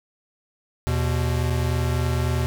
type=tone pair together; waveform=square; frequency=79.94 / 123.47 Hz; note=D#2 / B2; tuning=+47 / 0 cents; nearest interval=minor sixth; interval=753 cents; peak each=-24 / -24 dBFS; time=0.87-2.46 s; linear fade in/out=0 ms; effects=none